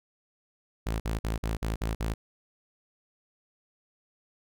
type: tone bursts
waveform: sawtooth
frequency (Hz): 55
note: A1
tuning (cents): 0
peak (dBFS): -24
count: 7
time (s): 0.86-2.14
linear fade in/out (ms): 10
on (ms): 140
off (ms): 50
effects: none